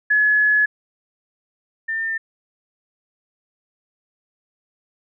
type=tone pair in turn; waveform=sine; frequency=1700 / 1801.1 Hz; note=G#6 / A6; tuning=+40 / +40 cents; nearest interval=minor second; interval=100 cents; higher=second; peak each=-13 / -21 dBFS; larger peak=first; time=0.1-0.66 / 1.88-2.18 s; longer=first; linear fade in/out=10 ms; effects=none